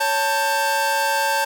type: tone cluster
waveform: 45% pulse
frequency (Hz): 557 / 890 / 1576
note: C#5 / A5 / G6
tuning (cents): +8 / +20 / +9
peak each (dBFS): -26 / -20 / -24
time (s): 0-1.45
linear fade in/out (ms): 10
effects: none